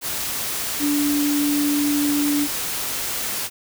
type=tone in noise; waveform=sine; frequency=290.5 Hz; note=D4; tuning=19 cents flat; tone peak=-18 dBFS; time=0.79-2.48 s; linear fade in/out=50 ms; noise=white; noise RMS=-26 dBFS; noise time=0.01-3.5 s; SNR=+5 dB; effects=none